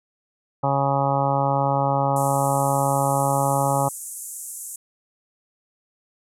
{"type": "harmonic tone", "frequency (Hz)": 138.5, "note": "C#3", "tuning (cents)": -1, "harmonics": [1, 2, 3, 4, 5, 6, 7, 8, 9], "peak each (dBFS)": [-24, -30, -35, -25, -29, -23, -29, -31, -31], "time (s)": [0.63, 3.89], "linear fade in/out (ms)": 10}
{"type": "band-pass noise", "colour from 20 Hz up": "pink", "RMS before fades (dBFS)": -35, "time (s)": [2.16, 4.76], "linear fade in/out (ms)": 2, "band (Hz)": [7100, 12000], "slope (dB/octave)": 48}
{"effects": []}